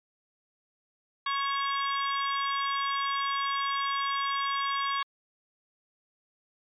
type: harmonic tone with a mistuned harmonic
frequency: 554.4 Hz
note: C#5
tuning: in tune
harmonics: 2 / 3 / 4 / 5 / 6 / 7 / 8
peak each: -28 / -36 / -38 / -41 / -38 / -42 / -45 dBFS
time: 1.26-5.03 s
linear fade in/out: 5 ms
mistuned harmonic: 7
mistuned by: -53 cents
effects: MP3 96 kbps